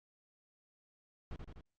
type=noise with echo; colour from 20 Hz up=brown; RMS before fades=-43 dBFS; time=1.31-1.36 s; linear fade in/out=0 ms; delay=83 ms; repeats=3; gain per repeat=-3 dB; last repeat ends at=1.609 s; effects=low-pass 4000 Hz 12 dB/octave + Opus 48 kbps